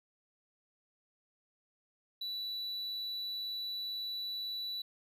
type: tone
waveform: triangle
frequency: 3951 Hz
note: B7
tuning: in tune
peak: -35 dBFS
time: 2.21-4.82 s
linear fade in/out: 5 ms
effects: none